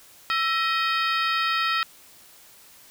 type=harmonic tone with a mistuned harmonic; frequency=628 Hz; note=D#5; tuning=16 cents sharp; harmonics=2 / 3 / 4 / 5 / 6 / 7 / 8; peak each=-24 / -28 / -30 / -32 / -34 / -35 / -36 dBFS; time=0.3-1.83 s; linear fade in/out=0 ms; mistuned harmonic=2; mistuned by=+96 cents; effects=white hiss -51 dBFS RMS until 2.9 s